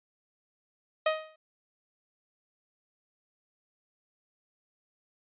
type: tone with exponential decay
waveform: sawtooth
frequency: 627 Hz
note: D#5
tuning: 13 cents sharp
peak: -17 dBFS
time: 1.06-1.36 s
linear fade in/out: 5 ms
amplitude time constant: 65 ms
effects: resampled to 8000 Hz